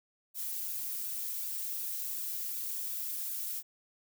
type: noise with flanger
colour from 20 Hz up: violet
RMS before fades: -37 dBFS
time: 0.34-3.63 s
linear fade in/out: 50 ms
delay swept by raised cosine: 0.95 to 3.05 ms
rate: 2.7 Hz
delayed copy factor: -0.55
effects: none